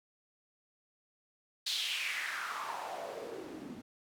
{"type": "noise with band-pass filter sweep", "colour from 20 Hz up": "white", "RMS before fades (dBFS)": -39, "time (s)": [1.66, 3.82], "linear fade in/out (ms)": 10, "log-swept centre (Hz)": [4100, 210], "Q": 4, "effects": []}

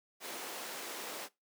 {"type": "high-pass noise", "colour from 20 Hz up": "pink", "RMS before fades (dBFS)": -43, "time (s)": [0.2, 1.29], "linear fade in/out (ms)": 50, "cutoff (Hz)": 350, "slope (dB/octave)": 12, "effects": ["noise-tail reverb RT60 0.2 s tail -20 dB re dry", "high-pass 200 Hz 12 dB/octave"]}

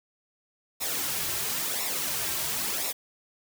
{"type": "noise with flanger", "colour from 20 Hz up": "white", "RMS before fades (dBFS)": -30, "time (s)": [0.8, 2.93], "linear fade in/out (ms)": 20, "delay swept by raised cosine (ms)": [0.64, 4.14], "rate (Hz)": 0.97, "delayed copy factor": -0.65, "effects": []}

